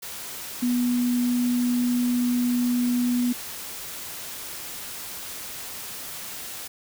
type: tone in noise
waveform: sine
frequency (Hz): 244.6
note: B3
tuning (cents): -16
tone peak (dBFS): -20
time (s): 0.62-3.33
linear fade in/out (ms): 10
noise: white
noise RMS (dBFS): -36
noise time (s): 0.02-6.68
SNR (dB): +13
effects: none